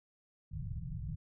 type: low-pass noise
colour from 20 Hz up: white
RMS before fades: -40 dBFS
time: 0.51-1.16 s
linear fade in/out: 20 ms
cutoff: 170 Hz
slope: 96 dB/octave
effects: none